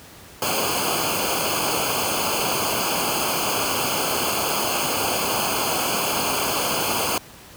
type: noise with comb filter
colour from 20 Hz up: pink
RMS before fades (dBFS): -23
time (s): 0.42-7.18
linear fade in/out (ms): 2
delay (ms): 0.53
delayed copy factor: -1
effects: pink hiss -44 dBFS RMS until 7.56 s + high-pass 60 Hz 12 dB/octave